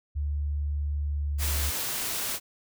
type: tone with pitch glide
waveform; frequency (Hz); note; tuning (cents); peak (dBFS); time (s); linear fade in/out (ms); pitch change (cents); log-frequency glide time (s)
sine; 72.9 to 72.31; D2 to D2; -12 to -26; -26; 0.15-1.71; 20; -14; 1.03-1.5
type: noise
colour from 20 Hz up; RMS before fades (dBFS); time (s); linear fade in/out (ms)
white; -31; 1.38-2.4; 50
effects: none